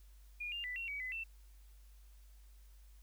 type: tone with pitch steps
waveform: sine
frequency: 2433 / 2801 / 1985 / 2733 / 2269 / 2020 / 2678 Hz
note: D#7 / F7 / B6 / F7 / C#7 / B6 / E7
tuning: -39 / +4 / +8 / -38 / +40 / +39 / +27 cents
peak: -39 dBFS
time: 0.4-1.24 s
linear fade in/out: 10 ms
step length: 120 ms
effects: added 50 Hz sine -56 dBFS peak until 3.02 s + white hiss -71 dBFS RMS until 3.02 s